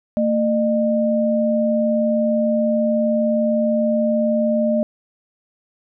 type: tone pair together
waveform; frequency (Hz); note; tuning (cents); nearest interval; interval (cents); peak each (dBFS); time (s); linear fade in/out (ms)
sine; 226.3 / 607.1; A3 / D#5; +49 / -43; octave + perfect fourth; 1708; -18; 0.17-4.83; 0
effects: none